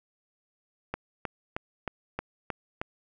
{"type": "click train", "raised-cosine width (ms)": 0.5, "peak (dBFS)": -16, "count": 7, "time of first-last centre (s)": [0.94, 2.815], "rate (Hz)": 3.2, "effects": []}